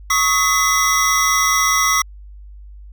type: tone cluster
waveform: square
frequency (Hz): 1113 / 1269 / 2025 / 5670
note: C#6 / D#6 / B6 / F8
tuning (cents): +7 / +34 / +43 / +25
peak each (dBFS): -20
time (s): 0.1-2.02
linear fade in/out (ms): 5
effects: added 50 Hz sine -35 dBFS peak until 2.92 s